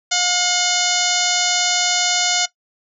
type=harmonic tone with a mistuned harmonic; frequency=716 Hz; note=F5; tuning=43 cents sharp; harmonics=1 / 2 / 3 / 4 / 5 / 6 / 7 / 8 / 9 / 10; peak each=-25 / -25 / -25 / -25 / -25 / -25 / -25 / -25 / -25 / -25 dBFS; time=0.11-2.46 s; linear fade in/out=10 ms; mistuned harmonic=4; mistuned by=+63 cents; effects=noise-tail reverb RT60 0.1 s tail -17 dB re dry